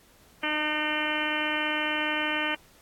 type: harmonic tone with a mistuned harmonic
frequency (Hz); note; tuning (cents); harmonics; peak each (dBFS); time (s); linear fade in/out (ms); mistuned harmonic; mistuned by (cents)
304.4; D#4; -38; 1 / 2 / 3 / 4 / 5 / 6 / 7 / 8 / 9 / 10; -34 / -36 / -35 / -37 / -34 / -33 / -36 / -34 / -36 / -34; 0.43-2.55; 5; 8; -35
effects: pink hiss -58 dBFS RMS until 2.81 s + AAC 64 kbps